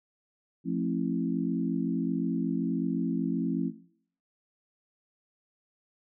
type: chord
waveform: sine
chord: F major seventh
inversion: none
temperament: equal with one note detuned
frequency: 174.61 / 220 / 268.1 / 329.6 Hz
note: F3 / A3 / C4 / E4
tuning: 0 / 0 / +42 / 0 cents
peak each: -31 / -34 / -31 / -36 dBFS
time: 0.64-3.72 s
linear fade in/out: 50 ms
effects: noise-tail reverb RT60 0.6 s tail -17 dB re dry